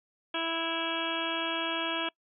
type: harmonic tone with a mistuned harmonic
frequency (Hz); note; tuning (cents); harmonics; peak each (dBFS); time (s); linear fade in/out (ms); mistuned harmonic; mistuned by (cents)
329.6; E4; 0; 1 / 2 / 3 / 4 / 5 / 7 / 8 / 9 / 10; -37 / -37 / -38 / -39 / -38 / -40 / -40 / -40 / -36; 0.34-2.09; 5; 9; -38
effects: noise-tail reverb RT60 0.1 s tail -24 dB re dry